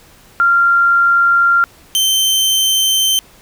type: tone pair in turn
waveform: sine / sawtooth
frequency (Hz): 1386 / 3104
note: F6 / G7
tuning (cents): -14 / -18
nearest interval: octave + major second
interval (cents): 1396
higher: second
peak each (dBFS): -8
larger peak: neither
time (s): 0.4-1.64 / 1.95-3.19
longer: neither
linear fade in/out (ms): 0
effects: pink hiss -45 dBFS RMS until 3.41 s